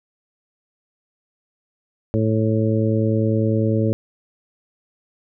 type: harmonic tone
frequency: 110 Hz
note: A2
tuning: in tune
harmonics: 1 / 2 / 3 / 4 / 5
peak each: -19 / -22 / -24 / -25 / -26 dBFS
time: 2.14-3.93 s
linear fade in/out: 0 ms
effects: none